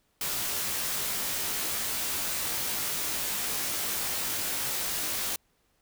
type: noise with comb filter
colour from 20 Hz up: white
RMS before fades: -31 dBFS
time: 0.21-5.36 s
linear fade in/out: 2 ms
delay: 18 ms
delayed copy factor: -0.65
effects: pink hiss -71 dBFS RMS until 5.81 s